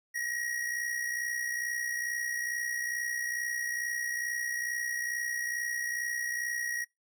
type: tone with amplitude modulation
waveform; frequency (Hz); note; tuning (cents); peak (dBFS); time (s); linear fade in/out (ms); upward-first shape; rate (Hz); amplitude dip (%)
square; 1897; A#6; +30; -30; 0.14-6.85; 20; sine; 62.3; 55
effects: noise-tail reverb RT60 0.2 s tail -25 dB re dry